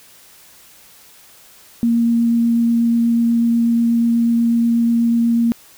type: tone with vibrato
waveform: sine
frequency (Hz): 233.1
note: A#3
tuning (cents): 0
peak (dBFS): -12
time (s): 1.83-5.52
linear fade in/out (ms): 0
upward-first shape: triangle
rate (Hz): 8.2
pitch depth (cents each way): 9
effects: white hiss -46 dBFS RMS until 5.77 s